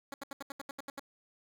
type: tone bursts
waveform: 10% pulse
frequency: 277.2 Hz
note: C#4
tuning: in tune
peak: -31 dBFS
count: 10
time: 0.12-0.995 s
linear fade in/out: 2 ms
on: 20 ms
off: 75 ms
effects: none